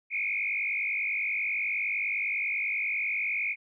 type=tone with frequency modulation; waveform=sine; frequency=2314 Hz; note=D7; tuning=26 cents flat; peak=-27 dBFS; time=0.1-3.56 s; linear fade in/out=50 ms; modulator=49.7 Hz; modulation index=3.4; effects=none